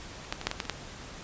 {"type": "clicks", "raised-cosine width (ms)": 0.2, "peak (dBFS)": [-29, -12, -19, -8, -13, -12, -23, -11], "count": 8, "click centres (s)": [0.249, 0.325, 0.414, 0.47, 0.514, 0.602, 0.653, 0.697], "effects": ["pink hiss -44 dBFS RMS until 1.23 s", "resampled to 16000 Hz"]}